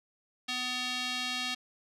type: tone with band-pass filter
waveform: square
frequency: 250.9 Hz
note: B3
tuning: 28 cents sharp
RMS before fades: -34 dBFS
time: 0.48-1.55 s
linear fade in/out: 10 ms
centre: 3500 Hz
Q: 1.8
effects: resampled to 32000 Hz